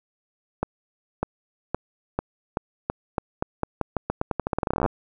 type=accelerating click train; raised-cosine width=1 ms; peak=-9 dBFS; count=30; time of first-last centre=0.63-4.862 s; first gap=600 ms; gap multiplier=0.86; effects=none